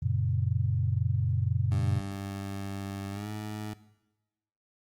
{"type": "chord", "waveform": "sine", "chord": "F# major", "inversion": "none", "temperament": "equal", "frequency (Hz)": [92.5, 116.54, 138.59], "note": ["F#2", "A#2", "C#3"], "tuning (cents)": [0, 0, 0], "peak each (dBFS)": [-29, -29, -31], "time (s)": [0.02, 2.01], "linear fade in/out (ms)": 10}
{"type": "tone with pitch glide", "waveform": "20% pulse", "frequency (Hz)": [98.5, 106.18], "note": ["G2", "G#2"], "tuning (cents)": [9, 39], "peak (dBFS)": -30, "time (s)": [1.71, 3.74], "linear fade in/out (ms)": 10, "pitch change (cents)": 130, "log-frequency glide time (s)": [3.11, 3.29]}
{"effects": ["noise-tail reverb RT60 1.0 s tail -17 dB re dry", "Opus 32 kbps"]}